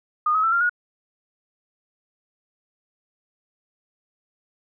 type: tone with pitch steps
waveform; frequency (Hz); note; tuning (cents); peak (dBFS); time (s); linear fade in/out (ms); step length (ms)
sine; 1225 / 1277 / 1331.3 / 1387.8 / 1446.7; D#6 / D#6 / E6 / F6 / F#6; -27 / +45 / +17 / -11 / -39; -17; 0.26-0.695; 5; 87
effects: none